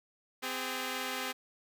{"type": "tone pair together", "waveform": "5% pulse", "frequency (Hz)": [257.6, 407.4], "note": ["C4", "G#4"], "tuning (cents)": [-27, -33], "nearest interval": "minor sixth", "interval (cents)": 794, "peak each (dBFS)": [-25, -27], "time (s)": [0.42, 1.33], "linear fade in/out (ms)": 20, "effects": []}